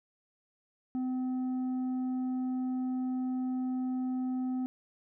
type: tone with tanh clipping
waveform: sine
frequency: 255.6 Hz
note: C4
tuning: 40 cents flat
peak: -31 dBFS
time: 0.95-4.66 s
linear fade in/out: 0 ms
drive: 5 dB
effects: none